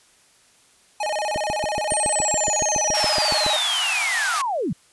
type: tone with vibrato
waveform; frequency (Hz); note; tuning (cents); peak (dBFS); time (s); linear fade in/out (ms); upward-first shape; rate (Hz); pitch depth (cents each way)
square; 719; F#5; -50; -23; 1-3.57; 5; square; 16; 270
type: click train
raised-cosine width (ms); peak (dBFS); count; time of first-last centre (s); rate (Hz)
2; -15; 16; 1.36-3.464; 7.13
type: linear sweep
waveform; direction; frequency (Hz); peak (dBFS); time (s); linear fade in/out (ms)
sine; down; 8810 to 124.1; -21; 1.9-4.73; 5
type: high-pass noise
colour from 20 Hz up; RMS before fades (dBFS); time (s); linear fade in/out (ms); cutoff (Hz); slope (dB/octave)
pink; -26; 2.94-4.42; 10; 690; 96
effects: white hiss -56 dBFS RMS until 4.92 s + resampled to 24000 Hz